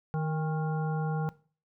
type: harmonic tone with a mistuned harmonic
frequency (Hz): 155.56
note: D#3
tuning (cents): 0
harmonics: 1 / 3 / 5 / 7 / 9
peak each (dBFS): -28 / -38 / -38 / -47 / -45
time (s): 0.14-1.29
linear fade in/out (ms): 0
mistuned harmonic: 5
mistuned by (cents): +48
effects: noise-tail reverb RT60 0.4 s tail -19 dB re dry